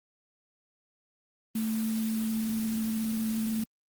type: tone in noise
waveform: sine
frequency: 221.7 Hz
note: A3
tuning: 13 cents sharp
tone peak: -27 dBFS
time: 1.55-3.64 s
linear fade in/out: 5 ms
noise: white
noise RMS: -41 dBFS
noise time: 1.55-3.64 s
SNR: +11 dB
effects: Opus 24 kbps